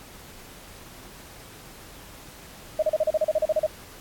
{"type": "tone bursts", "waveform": "sine", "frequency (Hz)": 622.3, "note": "D#5", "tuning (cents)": 0, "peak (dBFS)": -18, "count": 13, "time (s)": [2.79, 3.665], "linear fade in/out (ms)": 5, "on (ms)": 35, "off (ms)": 35, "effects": ["pink hiss -46 dBFS RMS until 4 s", "AAC 64 kbps"]}